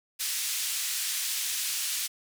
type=band-pass noise; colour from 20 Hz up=white; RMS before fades=-31 dBFS; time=0.19-2.08 s; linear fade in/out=20 ms; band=2400 to 11000 Hz; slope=12 dB/octave; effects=none